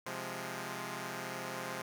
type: chord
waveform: 5% pulse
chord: F minor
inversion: second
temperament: equal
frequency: 130.81 / 174.61 / 207.7 Hz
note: C3 / F3 / Ab3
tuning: 0 / 0 / 0 cents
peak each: -32 dBFS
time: 0.06-1.82 s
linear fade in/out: 5 ms
effects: none